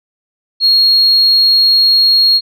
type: tone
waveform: sine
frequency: 4285 Hz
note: C8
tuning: 40 cents sharp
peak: -5 dBFS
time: 0.6-2.41 s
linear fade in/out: 50 ms
effects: tanh soft clip ceiling -2 dBFS